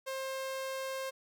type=tone; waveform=sawtooth; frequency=531 Hz; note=C5; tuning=25 cents sharp; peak=-32 dBFS; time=0.06-1.11 s; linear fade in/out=20 ms; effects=none